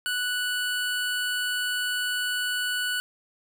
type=tone; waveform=25% pulse; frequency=1480 Hz; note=F#6; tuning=in tune; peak=-22 dBFS; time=0.06-3 s; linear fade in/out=0 ms; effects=none